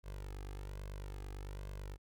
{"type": "tone with flanger", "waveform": "sawtooth", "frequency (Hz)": 49, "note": "G1", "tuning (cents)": 0, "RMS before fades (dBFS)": -45, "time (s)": [0.03, 1.98], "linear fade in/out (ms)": 50, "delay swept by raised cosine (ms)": [1.9, 2.46], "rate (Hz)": 1.2, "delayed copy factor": 0.7, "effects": []}